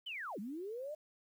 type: linear two-way sweep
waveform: sine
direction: down then up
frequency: 3136 to 187.1 to 624 Hz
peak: -40 dBFS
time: 0.06-0.95 s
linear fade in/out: 10 ms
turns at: 0.39 s
effects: 11-bit